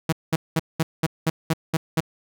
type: tone bursts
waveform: sawtooth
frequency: 161.2 Hz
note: E3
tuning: 38 cents flat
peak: -14 dBFS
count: 9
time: 0.09-2.005 s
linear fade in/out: 5 ms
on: 35 ms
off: 200 ms
effects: none